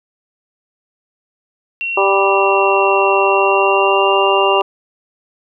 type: tone with pitch glide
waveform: sine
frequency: 2733 to 2787 Hz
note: F7 to F7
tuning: -38 to -4 cents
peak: -18 dBFS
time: 1.81-4.61 s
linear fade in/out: 0 ms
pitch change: +34 cents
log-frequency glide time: 3.25-4.09 s
type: harmonic tone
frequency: 196 Hz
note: G3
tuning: in tune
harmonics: 2 / 3 / 4 / 5 / 6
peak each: -15 / -18 / -18 / -17 / -19 dBFS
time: 1.97-4.62 s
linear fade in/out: 5 ms
effects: none